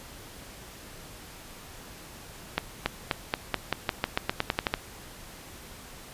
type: accelerating click train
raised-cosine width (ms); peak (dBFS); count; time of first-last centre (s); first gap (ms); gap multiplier
0.3; -8; 15; 2.58-4.739; 280; 0.9
effects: pink hiss -46 dBFS RMS until 6.13 s + resampled to 32000 Hz

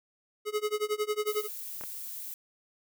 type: tone with tremolo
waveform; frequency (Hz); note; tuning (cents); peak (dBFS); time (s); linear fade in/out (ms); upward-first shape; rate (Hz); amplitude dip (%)
square; 422.7; G#4; +31; -26; 0.45-1.48; 50; sine; 11; 95
type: noise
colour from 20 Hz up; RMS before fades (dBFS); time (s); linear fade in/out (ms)
violet; -40; 1.27-2.34; 0
type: clicks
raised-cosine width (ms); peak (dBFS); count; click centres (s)
0.5; -27; 2; 1.811 / 1.837
effects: none

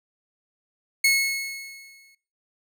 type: tone with exponential decay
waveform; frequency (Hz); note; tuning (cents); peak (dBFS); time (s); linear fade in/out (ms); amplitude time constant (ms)
sawtooth; 2185; C#7; -26; -12; 1.04-2.15; 5; 240
effects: noise-tail reverb RT60 0.5 s tail -23 dB re dry

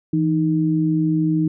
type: tone pair together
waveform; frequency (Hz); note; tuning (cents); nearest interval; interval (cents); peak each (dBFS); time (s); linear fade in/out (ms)
sine; 163.94 / 311.1; E3 / D#4; -9 / 0; major seventh; 1109; -19 / -18; 0.13-1.48; 5
effects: none

